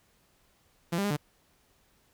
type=tone with pitch steps; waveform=sawtooth; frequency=170.2 / 199.5 / 204.4 / 147.7 Hz; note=F3 / G3 / G#3 / D3; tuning=-44 / +31 / -27 / +10 cents; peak=-23 dBFS; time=0.92-1.168 s; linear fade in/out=10 ms; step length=62 ms; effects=pink hiss -67 dBFS RMS until 2.13 s